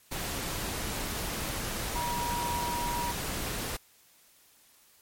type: tone in noise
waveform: sine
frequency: 958 Hz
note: A#5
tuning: 47 cents sharp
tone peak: -31 dBFS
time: 1.95-3.12 s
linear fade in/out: 10 ms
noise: pink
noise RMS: -34 dBFS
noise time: 0.11-3.77 s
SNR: 0 dB
effects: white hiss -61 dBFS RMS until 5.01 s + MP3 64 kbps